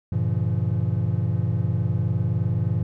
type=chord; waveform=triangle; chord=G diminished seventh; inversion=none; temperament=just; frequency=98 / 117.6 / 141.12 / 169.34 Hz; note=G2 / Bb2 / Db3 / Fb3; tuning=0 / +16 / +31 / +47 cents; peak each=-23 / -22 / -28 / -26 dBFS; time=0.12-2.83 s; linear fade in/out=5 ms; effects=none